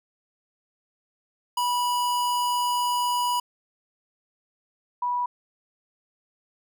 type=tone pair in turn; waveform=square / sine; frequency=978 / 978 Hz; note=B5 / B5; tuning=-17 / -17 cents; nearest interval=unison; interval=0 cents; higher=neither; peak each=-23 dBFS; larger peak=neither; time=1.57-3.4 / 5.02-5.26 s; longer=first; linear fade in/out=5 ms; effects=none